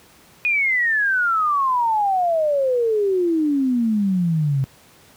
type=exponential sweep; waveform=sine; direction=down; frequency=2489 to 131.2 Hz; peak=-16 dBFS; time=0.45-4.64 s; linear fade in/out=0 ms; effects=pink hiss -50 dBFS RMS until 5.16 s + high-pass 80 Hz 12 dB/octave